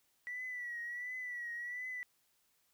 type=tone with vibrato; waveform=triangle; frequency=1950 Hz; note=B6; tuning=23 cents flat; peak=-36 dBFS; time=0.27-2.03 s; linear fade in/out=0 ms; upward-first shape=triangle; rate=1.4 Hz; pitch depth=68 cents each way; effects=tanh soft clip ceiling -37 dBFS + white hiss -75 dBFS RMS until 2.73 s